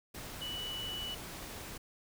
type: tone in noise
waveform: sine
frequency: 2958 Hz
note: F#7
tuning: 1 cent flat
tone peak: -38 dBFS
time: 0.41-1.15 s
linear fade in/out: 10 ms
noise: pink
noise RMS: -45 dBFS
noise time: 0.14-1.78 s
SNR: +4 dB
effects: none